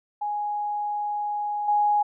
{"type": "tone with level steps", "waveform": "sine", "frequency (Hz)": 830.6, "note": "G#5", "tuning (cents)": 0, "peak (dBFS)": [-25, -18], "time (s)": [0.21, 2.03], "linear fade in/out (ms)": 10, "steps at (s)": 1.68, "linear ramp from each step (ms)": 5, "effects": []}